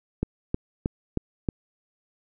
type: click train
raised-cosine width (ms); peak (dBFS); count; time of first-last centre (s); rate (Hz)
3; -11; 5; 0.23-1.488; 3.18
effects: none